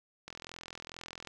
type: click train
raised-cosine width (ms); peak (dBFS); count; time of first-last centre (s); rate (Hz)
0.2; -26; 43; 0.28-1.273; 42.3
effects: none